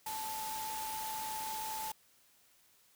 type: tone in noise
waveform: sine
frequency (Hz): 875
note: A5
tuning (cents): -10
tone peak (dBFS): -39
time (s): 0.06-1.92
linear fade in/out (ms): 5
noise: white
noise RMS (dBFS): -43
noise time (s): 0.06-1.92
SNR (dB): +1
effects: white hiss -67 dBFS RMS until 2.95 s